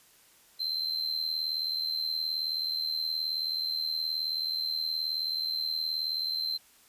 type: tone with amplitude modulation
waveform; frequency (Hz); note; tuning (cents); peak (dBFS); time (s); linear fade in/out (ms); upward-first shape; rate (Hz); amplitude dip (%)
triangle; 4109; C8; -32; -25; 0.59-6.58; 20; sine; 78.9; 65
effects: white hiss -60 dBFS RMS until 6.88 s + resampled to 32000 Hz